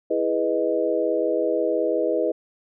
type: chord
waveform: sine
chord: E major seventh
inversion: none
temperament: equal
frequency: 329.6 / 415.3 / 493.9 / 622.3 Hz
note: E4 / G#4 / B4 / D#5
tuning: 0 / 0 / 0 / 0 cents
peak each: -26 / -26 / -24 / -25 dBFS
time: 0.1-2.32 s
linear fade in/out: 10 ms
effects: none